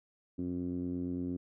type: tone with low-pass filter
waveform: 10% pulse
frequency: 88.8 Hz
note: F2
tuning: 29 cents sharp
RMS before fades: -36 dBFS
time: 0.38-1.37 s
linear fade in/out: 10 ms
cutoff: 280 Hz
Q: 3.4
effects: none